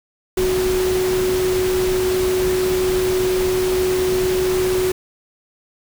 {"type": "tone in noise", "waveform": "sine", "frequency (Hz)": 370, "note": "F#4", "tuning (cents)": 0, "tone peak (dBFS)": -16, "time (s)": [0.37, 4.92], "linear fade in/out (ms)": 5, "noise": "pink", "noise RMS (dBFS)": -26, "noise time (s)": [0.37, 4.92], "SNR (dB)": 7, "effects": []}